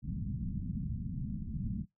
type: low-pass noise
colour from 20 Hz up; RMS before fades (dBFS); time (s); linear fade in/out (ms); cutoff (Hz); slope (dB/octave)
white; -37; 0.02-1.86; 50; 220; 48
effects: noise-tail reverb RT60 0.2 s tail -25 dB re dry